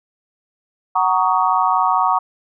sine chord, D# minor seventh, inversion first, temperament just, 746.7 / 933.4 / 1120.1 / 1244.5 Hz, F#5 / A#5 / C#6 / D#6, +16 / +2 / +18 / 0 cents, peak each -19 / -18 / -18 / -22 dBFS, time 0.95-2.19 s, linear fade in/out 10 ms, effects none

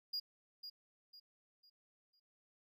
triangle tone with echo, 4850 Hz, D#8, 45 cents flat, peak -36 dBFS, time 0.13-0.2 s, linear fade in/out 10 ms, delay 500 ms, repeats 4, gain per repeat -9 dB, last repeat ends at 2.2 s, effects none

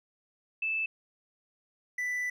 sine / triangle tone pair in turn, 2631 / 1983.6 Hz, E7 / B6, -4 / +7 cents, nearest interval perfect fourth, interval 489 cents, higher first, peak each -28 dBFS, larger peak neither, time 0.62-0.86 / 1.98-2.3 s, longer second, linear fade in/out 5 ms, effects none

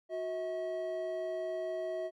triangle tone pair together, 366.2 / 641.8 Hz, F#4 / E5, -18 / -46 cents, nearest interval minor seventh, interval 972 cents, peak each -37 / -33 dBFS, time 0.09-2.11 s, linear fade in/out 50 ms, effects MP3 64 kbps

